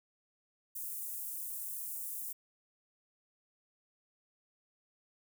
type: high-pass noise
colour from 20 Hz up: white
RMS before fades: -41 dBFS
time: 0.75-2.33 s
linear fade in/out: 10 ms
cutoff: 8800 Hz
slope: 24 dB/octave
effects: none